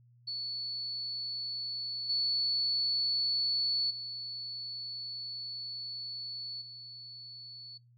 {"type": "tone with level steps", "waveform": "sine", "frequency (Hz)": 4435, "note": "C#8", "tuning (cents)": 0, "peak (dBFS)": [-34, -27, -37, -44], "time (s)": [0.27, 7.78], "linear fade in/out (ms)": 10, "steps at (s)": [2.09, 3.9, 6.61], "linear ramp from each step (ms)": 10, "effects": ["noise-tail reverb RT60 0.2 s tail -24 dB re dry", "added 120 Hz sine -59 dBFS peak until 7.97 s"]}